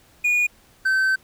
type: tone pair in turn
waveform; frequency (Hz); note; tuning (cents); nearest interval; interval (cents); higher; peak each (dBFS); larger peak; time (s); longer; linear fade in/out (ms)
triangle; 2447 / 1541.5; D#7 / G6; -29 / -29; minor sixth; 800; first; -15; neither; 0.24-0.47 / 0.85-1.16; second; 10
effects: pink hiss -55 dBFS RMS until 1.23 s